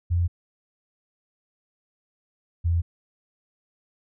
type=tone pair in turn; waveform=sine; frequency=86.7 / 84.77 Hz; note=F2 / E2; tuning=-12 / +49 cents; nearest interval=unison; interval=39 cents; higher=first; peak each=-19 dBFS; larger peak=neither; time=0.1-0.28 / 2.64-2.82 s; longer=neither; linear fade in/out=20 ms; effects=none